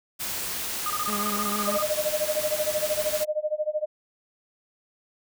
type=noise; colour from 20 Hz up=white; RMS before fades=-31 dBFS; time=0.19-3.25 s; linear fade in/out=20 ms
type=tone bursts; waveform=sine; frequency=1226 Hz; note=D#6; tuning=26 cents flat; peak=-26 dBFS; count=15; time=0.86-1.826 s; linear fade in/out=2 ms; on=42 ms; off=24 ms
type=tone with vibrato; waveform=sawtooth; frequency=207.7 Hz; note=G#3; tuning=in tune; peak=-26 dBFS; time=1.07-1.78 s; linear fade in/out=20 ms; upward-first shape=triangle; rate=6.4 Hz; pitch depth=41 cents each way
type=tone with tremolo; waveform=sine; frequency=610 Hz; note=D#5; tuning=34 cents flat; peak=-21 dBFS; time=1.67-3.86 s; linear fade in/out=20 ms; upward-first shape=sine; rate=13 Hz; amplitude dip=95%
effects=none